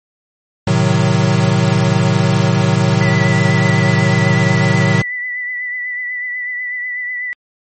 square chord, A diminished seventh, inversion none, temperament equal, 110 / 130.81 / 155.56 / 185 Hz, A2 / C3 / Eb3 / Gb3, 0 / 0 / 0 / 0 cents, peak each -17 dBFS, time 0.67-5.02 s, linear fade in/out 5 ms
sine tone with vibrato, 1980 Hz, B6, 4 cents sharp, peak -19 dBFS, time 3.01-7.33 s, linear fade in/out 0 ms, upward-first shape triangle, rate 8.1 Hz, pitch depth 33 cents each way
effects MP3 32 kbps

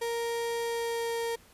35% pulse tone with pitch glide, 466.3 to 463.3 Hz, A#4 to A#4, +1 to -11 cents, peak -28 dBFS, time 0.01-1.36 s, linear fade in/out 10 ms, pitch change -12 cents, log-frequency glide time 0.59-1.13 s, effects pink hiss -58 dBFS RMS until 1.53 s + resampled to 32000 Hz

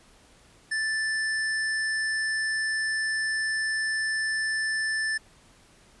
square tone, 1760 Hz, A6, in tune, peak -26 dBFS, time 0.71-5.18 s, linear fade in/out 10 ms, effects pink hiss -57 dBFS RMS until 6 s + resampled to 24000 Hz

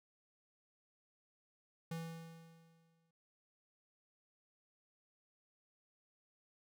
square tone with exponential decay, 164.81 Hz, E3, in tune, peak -40 dBFS, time 1.91-3.11 s, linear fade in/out 5 ms, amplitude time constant 260 ms, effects none

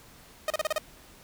sawtooth tone bursts, 620 Hz, D#5, 6 cents flat, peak -21 dBFS, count 6, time 0.48-0.782 s, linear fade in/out 2 ms, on 22 ms, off 34 ms, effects pink hiss -53 dBFS RMS until 1.23 s

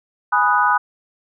sine chord, G# minor seventh, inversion none, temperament equal, 830.6 / 987.8 / 1244.5 / 1480 Hz, G#5 / B5 / D#6 / F#6, 0 / 0 / 0 / 0 cents, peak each -20 / -18 / -18 / -19 dBFS, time 0.32-0.78 s, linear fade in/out 10 ms, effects none

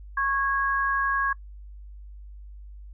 sine tone pair together, 1100 / 1648.1 Hz, C#6 / G#6, -14 / -14 cents, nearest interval perfect fifth, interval 700 cents, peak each -25 / -25 dBFS, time 0.17-1.33 s, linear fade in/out 5 ms, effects noise-tail reverb RT60 0.1 s tail -24 dB re dry + added 50 Hz sine -40 dBFS peak until 2.93 s

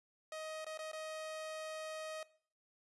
sawtooth tone with dropouts, 628 Hz, D#5, 16 cents sharp, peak -39 dBFS, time 0.32-2.23 s, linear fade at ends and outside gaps 2 ms, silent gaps 0.646-0.665 / 0.775-0.79 / 0.916-0.931 s, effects noise-tail reverb RT60 0.5 s tail -19 dB re dry + resampled to 24000 Hz

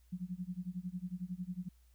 sine tone with tremolo, 180.9 Hz, F#3, 39 cents flat, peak -35 dBFS, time 0.12-1.69 s, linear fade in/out 10 ms, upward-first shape sine, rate 11 Hz, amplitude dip 95%, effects added 60 Hz sine -62 dBFS peak until 1.94 s + white hiss -75 dBFS RMS until 1.94 s

